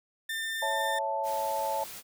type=tone; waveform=30% pulse; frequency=1796 Hz; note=A6; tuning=35 cents sharp; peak=-29 dBFS; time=0.29-0.99 s; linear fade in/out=5 ms
type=chord; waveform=sine; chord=A major; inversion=first; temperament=equal; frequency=554.4 / 659.3 / 880 Hz; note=C#5 / E5 / A5; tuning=0 / 0 / 0 cents; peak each=-34 / -35 / -30 dBFS; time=0.62-1.84 s; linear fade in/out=5 ms
type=noise; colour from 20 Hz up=white; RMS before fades=-43 dBFS; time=1.23-2.03 s; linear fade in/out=50 ms
effects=none